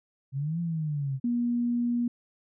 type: exponential two-way sweep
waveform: sine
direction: up then down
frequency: 130.81 to 172.9 to 130.81 Hz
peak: -27 dBFS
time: 0.32-1.2 s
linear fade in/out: 50 ms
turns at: 0.6 s
type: tone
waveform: sine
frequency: 239.6 Hz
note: A#3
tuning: 48 cents sharp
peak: -24 dBFS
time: 1.24-2.08 s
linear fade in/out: 5 ms
effects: none